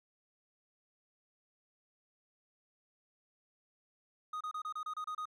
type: tone bursts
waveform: triangle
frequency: 1244.5 Hz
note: D#6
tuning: in tune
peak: -35 dBFS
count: 9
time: 4.33-5.255 s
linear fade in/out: 5 ms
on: 77 ms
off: 29 ms
effects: none